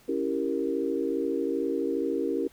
sine chord, C# diminished seventh, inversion none, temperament equal, 277.2 / 329.6 / 392 / 466.2 Hz, C#4 / E4 / G4 / Bb4, 0 / 0 / 0 / 0 cents, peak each -31 dBFS, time 0.08-2.48 s, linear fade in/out 10 ms, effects pink hiss -58 dBFS RMS until 2.52 s

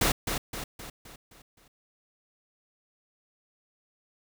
pink noise with echo, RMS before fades -24 dBFS, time 0.01-0.12 s, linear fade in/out 5 ms, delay 260 ms, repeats 6, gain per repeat -6 dB, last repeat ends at 1.68 s, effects none

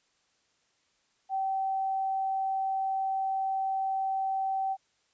sine tone, 771 Hz, G5, 29 cents flat, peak -27 dBFS, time 1.29-4.77 s, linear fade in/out 50 ms, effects white hiss -71 dBFS RMS until 5.13 s + resampled to 16000 Hz

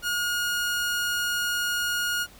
sawtooth tone, 1434 Hz, F6, 45 cents sharp, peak -21 dBFS, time 0.02-2.27 s, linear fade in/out 50 ms, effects added 50 Hz sine -54 dBFS peak until 2.39 s + pink hiss -51 dBFS RMS until 2.39 s

